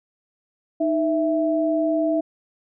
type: tone pair together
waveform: sine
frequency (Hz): 311.1 / 659.2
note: D#4 / E5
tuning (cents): 0 / 0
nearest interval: octave + minor second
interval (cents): 1300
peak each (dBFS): -21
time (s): 0.8-2.21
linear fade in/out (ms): 10
effects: none